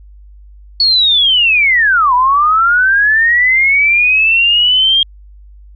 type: linear two-way sweep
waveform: sine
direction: down then up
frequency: 4435 to 969 to 3236 Hz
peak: -7 dBFS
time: 0.8-5.03 s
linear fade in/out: 2 ms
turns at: 2.14 s
effects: added 50 Hz sine -35 dBFS peak until 5.75 s